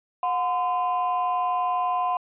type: ring-modulated tone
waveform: triangle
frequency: 874 Hz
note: A5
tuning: 12 cents flat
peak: -16 dBFS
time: 0.23-2.17 s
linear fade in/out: 2 ms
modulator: 150 Hz
effects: tanh soft clip ceiling -15 dBFS + resampled to 8000 Hz